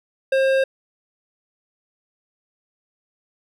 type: tone with hard clipping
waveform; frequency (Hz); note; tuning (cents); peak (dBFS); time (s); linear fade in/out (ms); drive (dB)
sine; 534; C5; +35; -17; 0.32-0.64; 5; 12
effects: none